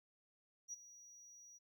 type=tone with ADSR envelope; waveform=triangle; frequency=5790 Hz; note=F#8; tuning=38 cents flat; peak=-39 dBFS; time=0.68-1.59 s; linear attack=51 ms; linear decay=17 ms; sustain=-17 dB; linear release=25 ms; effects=tanh soft clip ceiling -41 dBFS